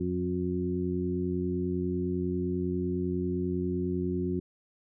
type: harmonic tone with a mistuned harmonic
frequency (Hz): 90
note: F#2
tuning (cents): -47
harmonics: 1 / 2 / 3 / 4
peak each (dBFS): -35 / -32 / -34 / -32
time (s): 0-4.4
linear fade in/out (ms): 10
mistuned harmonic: 1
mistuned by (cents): -44
effects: none